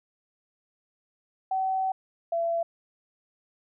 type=tone pair in turn; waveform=sine; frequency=761 / 673.5 Hz; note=F#5 / E5; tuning=+48 / +37 cents; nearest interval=major second; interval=211 cents; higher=first; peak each=-24 dBFS; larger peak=neither; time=1.51-1.92 / 2.32-2.63 s; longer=first; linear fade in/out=5 ms; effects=none